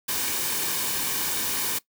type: noise with comb filter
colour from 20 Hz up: white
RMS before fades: -27 dBFS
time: 0.08-1.79 s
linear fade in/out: 10 ms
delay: 1.5 ms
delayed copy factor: -0.5
effects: noise-tail reverb RT60 0.1 s tail -19 dB re dry